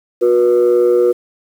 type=tone pair together; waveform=sine; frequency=363 / 484.5 Hz; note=F#4 / B4; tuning=-33 / -33 cents; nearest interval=perfect fourth; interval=500 cents; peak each=-10 dBFS; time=0.21-1.13 s; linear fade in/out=20 ms; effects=tanh soft clip ceiling -5 dBFS + 7-bit